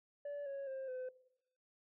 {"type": "tone with pitch steps", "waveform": "sine", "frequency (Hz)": [576, 553.2, 531.3, 510.2], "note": ["D5", "C#5", "C5", "C5"], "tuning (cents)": [-34, -4, 26, -44], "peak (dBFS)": -38, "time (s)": [0.25, 1.09], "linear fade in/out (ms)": 5, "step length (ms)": 210, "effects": ["noise-tail reverb RT60 0.8 s tail -20 dB re dry", "tanh soft clip ceiling -40 dBFS"]}